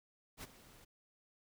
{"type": "noise with ADSR envelope", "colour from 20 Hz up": "pink", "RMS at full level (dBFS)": -45, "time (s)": [0.37, 0.85], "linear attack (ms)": 63, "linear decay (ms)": 23, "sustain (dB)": -16, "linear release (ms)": 10, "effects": []}